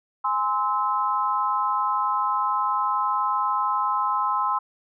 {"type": "chord", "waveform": "sine", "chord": "Ab augmented", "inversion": "none", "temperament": "just", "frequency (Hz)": [830.6, 1038.3, 1297.8], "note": ["Ab5", "C6", "E6"], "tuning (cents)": [0, -14, -27], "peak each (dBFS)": [-28, -23, -26], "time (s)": [0.24, 4.59], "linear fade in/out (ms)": 10, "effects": []}